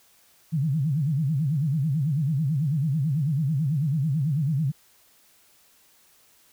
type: tone with vibrato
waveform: sine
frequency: 146.83 Hz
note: D3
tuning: in tune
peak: -21 dBFS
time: 0.52-4.72 s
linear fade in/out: 20 ms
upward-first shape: sine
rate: 9.1 Hz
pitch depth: 210 cents each way
effects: white hiss -59 dBFS RMS until 6.52 s